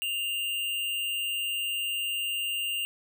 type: tone with amplitude modulation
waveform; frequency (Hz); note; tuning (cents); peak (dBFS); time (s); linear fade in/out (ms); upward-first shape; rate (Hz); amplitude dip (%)
square; 2800; F7; +4; -27; 0.02-2.85; 0; sine; 180; 45
effects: none